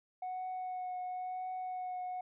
sine tone with vibrato, 736 Hz, F#5, 9 cents flat, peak -35 dBFS, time 0.22-2.21 s, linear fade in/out 5 ms, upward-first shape triangle, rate 0.97 Hz, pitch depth 16 cents each way, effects tanh soft clip ceiling -35 dBFS

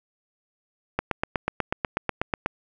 click train, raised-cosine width 0.5 ms, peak -8 dBFS, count 13, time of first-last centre 0.99-2.461 s, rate 8.16 Hz, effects none

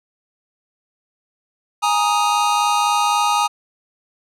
square chord, Ab suspended second, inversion none, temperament just, 830.6 / 934.4 / 1245.9 Hz, Ab5 / Bb5 / Eb6, 0 / +4 / +2 cents, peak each -20 / -21 / -20 dBFS, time 1.82-3.48 s, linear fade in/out 20 ms, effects low-pass 10000 Hz 12 dB/octave

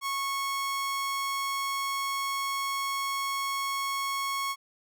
sawtooth tone, 1100 Hz, C#6, 14 cents flat, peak -25 dBFS, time 0.01-4.56 s, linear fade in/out 50 ms, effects none

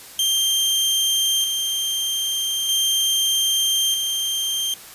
sawtooth tone with tremolo, 3166 Hz, G7, 17 cents sharp, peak -14 dBFS, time 0.19-4.74 s, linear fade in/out 2 ms, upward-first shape square, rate 0.4 Hz, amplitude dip 35%, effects white hiss -41 dBFS RMS until 4.94 s + resampled to 32000 Hz

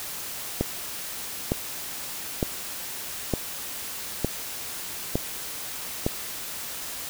click train, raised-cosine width 2 ms, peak -9 dBFS, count 7, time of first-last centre 0.61-6.065 s, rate 1.1 Hz, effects white hiss -35 dBFS RMS until 7.09 s

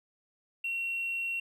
sine tone with hard clipping, 2732 Hz, F7, 39 cents flat, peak -31 dBFS, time 0.64-1.4 s, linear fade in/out 5 ms, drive 1 dB, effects none

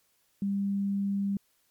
sine tone, 198.8 Hz, G3, 25 cents sharp, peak -26 dBFS, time 0.42-1.37 s, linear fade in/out 2 ms, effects white hiss -70 dBFS RMS until 1.7 s + MP3 96 kbps

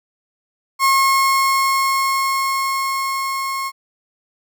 35% pulse tone with level ramp, 1082 Hz, C#6, 42 cents flat, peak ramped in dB -10 to -20 dBFS, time 0.79-3.72 s, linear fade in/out 50 ms, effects none

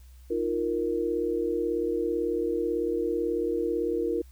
sine chord, Eb suspended second, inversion none, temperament equal, 311.1 / 349.2 / 466.2 Hz, Eb4 / F4 / Bb4, 0 / 0 / 0 cents, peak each -32 / -29 / -28 dBFS, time 0.3-4.22 s, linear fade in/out 10 ms, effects added 63 Hz sine -47 dBFS peak until 4.31 s + white hiss -63 dBFS RMS until 4.31 s

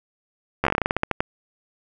slowing click train, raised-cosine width 0.5 ms, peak -5 dBFS, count 15, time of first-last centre 0.64-1.205 s, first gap 12 ms, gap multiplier 1.17, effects none

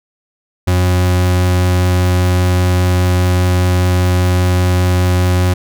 40% pulse tone, 90.5 Hz, F#2, 38 cents flat, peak -9 dBFS, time 0.67-5.54 s, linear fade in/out 10 ms, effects none

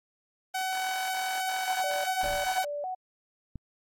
sawtooth tone, 753 Hz, F#5, 30 cents sharp, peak -25 dBFS, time 0.54-2.65 s, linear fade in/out 10 ms
sine tone with vibrato, 658 Hz, E5, 3 cents flat, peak -31 dBFS, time 1.64-2.95 s, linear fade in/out 10 ms, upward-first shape square, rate 2.5 Hz, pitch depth 210 cents each way
brown noise with exponential decay, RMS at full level -33 dBFS, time 2.23-2.67 s, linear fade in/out 5 ms, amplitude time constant 95 ms
click, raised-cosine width 5 ms, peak -26 dBFS, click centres 3.557 s
effects AAC 48 kbps

